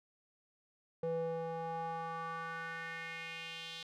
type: tone with band-pass filter sweep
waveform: square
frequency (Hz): 164.81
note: E3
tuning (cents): 0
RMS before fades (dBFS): -41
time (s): 1.03-3.83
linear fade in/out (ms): 2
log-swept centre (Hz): 460 to 3600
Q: 3.2
effects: none